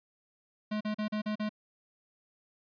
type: tone bursts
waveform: square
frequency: 212.6 Hz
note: G#3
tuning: 41 cents sharp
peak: -31 dBFS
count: 6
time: 0.71-1.493 s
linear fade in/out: 10 ms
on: 98 ms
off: 39 ms
effects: resampled to 11025 Hz